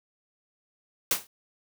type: noise with exponential decay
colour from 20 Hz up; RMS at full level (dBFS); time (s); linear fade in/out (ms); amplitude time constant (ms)
white; -20; 1.11-1.27; 2; 34
effects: none